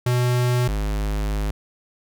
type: tone pair in turn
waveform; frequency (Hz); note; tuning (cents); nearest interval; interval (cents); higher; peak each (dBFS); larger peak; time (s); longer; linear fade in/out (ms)
square; 123.47 / 51.66; B2 / G#1; 0 / -8; octave + minor third; 1508; first; -18 / -22; first; 0.06-0.68 / 0.68-1.51; second; 5
effects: none